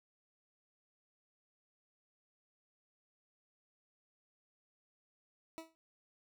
20% pulse tone with exponential decay, 324.5 Hz, E4, 27 cents flat, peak -36 dBFS, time 5.58-5.75 s, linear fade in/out 0 ms, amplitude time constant 36 ms, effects none

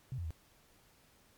sine tone with pitch steps, 129.3 / 86.9 / 79.8 Hz, C3 / F2 / D#2, -20 / -8 / +44 cents, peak -36 dBFS, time 0.12-0.306 s, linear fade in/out 0 ms, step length 62 ms, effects pink hiss -66 dBFS RMS until 1.37 s + MP3 96 kbps

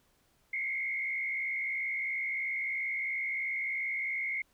sine tone with frequency modulation, 2145 Hz, C7, 42 cents sharp, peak -31 dBFS, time 0.53-4.42 s, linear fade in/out 5 ms, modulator 63 Hz, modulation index 1.3, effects pink hiss -70 dBFS RMS until 4.53 s

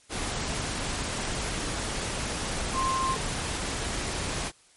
sine tone in noise, 1055 Hz, C6, 14 cents sharp, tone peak -25 dBFS, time 2.73-3.17 s, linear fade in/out 50 ms, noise pink, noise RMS -31 dBFS, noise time 0.09-4.52 s, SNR +3 dB, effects white hiss -59 dBFS RMS until 4.76 s + MP3 48 kbps

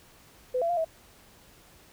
sine tone with pitch steps, 505 / 675 / 699 / 647 Hz, B4 / E5 / F5 / E5, +39 / +41 / +1 / -32 cents, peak -24 dBFS, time 0.54-0.848 s, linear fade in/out 10 ms, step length 77 ms, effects pink hiss -56 dBFS RMS until 1.92 s

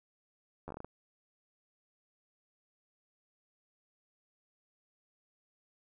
slowing click train, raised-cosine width 1 ms, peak -29 dBFS, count 8, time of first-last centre 0.68-0.846 s, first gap 11 ms, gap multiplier 1.25, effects none

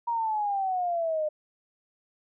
sine exponential sweep, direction down, 951 to 603 Hz, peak -25 dBFS, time 0.07-1.29 s, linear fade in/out 10 ms, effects none

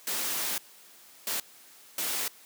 white noise bursts at uneven times, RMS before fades -31 dBFS, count 3, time 0.07-0.58 / 1.27-1.4 / 1.98-2.28 s, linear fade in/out 2 ms, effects white hiss -54 dBFS RMS until 2.45 s + high-pass 200 Hz 12 dB/octave

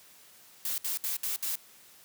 blue noise bursts, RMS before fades -32 dBFS, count 5, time 0.65-1.556 s, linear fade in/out 2 ms, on 130 ms, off 64 ms, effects white hiss -56 dBFS RMS until 2.04 s + high-pass 80 Hz 12 dB/octave

